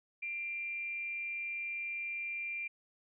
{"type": "tone with frequency modulation", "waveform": "sine", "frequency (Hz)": 2375, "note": "D7", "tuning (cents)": 19, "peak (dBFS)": -36, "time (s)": [0.22, 2.68], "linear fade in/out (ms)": 10, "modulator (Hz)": 300, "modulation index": 0.23, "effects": []}